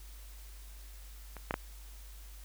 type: clicks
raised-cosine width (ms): 0.5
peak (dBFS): -30 / -16 / -16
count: 3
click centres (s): 1.367 / 1.509 / 1.541
effects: added 50 Hz sine -47 dBFS peak until 2.44 s + white hiss -57 dBFS RMS until 2.44 s